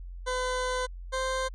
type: tone pair in turn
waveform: 20% pulse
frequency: 506 / 522 Hz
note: B4 / C5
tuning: +42 / -4 cents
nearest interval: minor second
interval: 54 cents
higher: second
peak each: -23 dBFS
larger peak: neither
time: 0.26-0.87 / 1.12-1.49 s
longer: first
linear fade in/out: 20 ms
effects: added 44 Hz sine -38 dBFS peak until 1.54 s + resampled to 22050 Hz